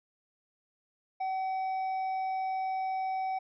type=tone with hard clipping; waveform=triangle; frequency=759 Hz; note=F#5; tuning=44 cents sharp; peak=-31 dBFS; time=1.2-3.39 s; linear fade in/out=10 ms; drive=7 dB; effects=resampled to 16000 Hz